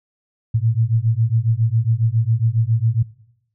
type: beating tone pair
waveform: sine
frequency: 110 / 117.3 Hz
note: A2 / A#2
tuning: 0 / +11 cents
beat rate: 7.3 Hz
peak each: -17 / -18 dBFS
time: 0.54-3.03 s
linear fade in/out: 10 ms
effects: noise-tail reverb RT60 0.8 s tail -20 dB re dry